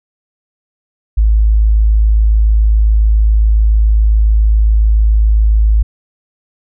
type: tone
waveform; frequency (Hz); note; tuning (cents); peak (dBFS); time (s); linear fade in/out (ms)
sine; 53.6; A1; -45; -6; 1.17-5.83; 10
effects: none